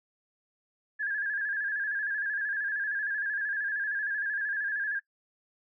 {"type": "tone with vibrato", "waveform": "sine", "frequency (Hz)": 1662, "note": "G#6", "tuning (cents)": 1, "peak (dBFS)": -28, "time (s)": [0.99, 5], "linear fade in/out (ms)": 20, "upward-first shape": "square", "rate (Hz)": 13, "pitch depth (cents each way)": 54, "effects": ["noise-tail reverb RT60 0.1 s tail -22 dB re dry"]}